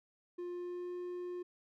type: tone with pitch glide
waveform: triangle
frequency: 353 to 356.3 Hz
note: F4 to F4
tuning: +19 to +35 cents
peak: -37 dBFS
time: 0.38-1.43 s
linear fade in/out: 10 ms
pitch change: +16 cents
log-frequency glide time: 0.5-0.94 s
effects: none